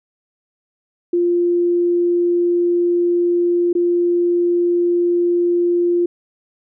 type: tone with dropouts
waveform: sine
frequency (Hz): 348.6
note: F4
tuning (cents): -3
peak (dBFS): -13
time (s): 1.13-6.06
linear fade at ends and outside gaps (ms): 5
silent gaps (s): 3.73-3.751
effects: none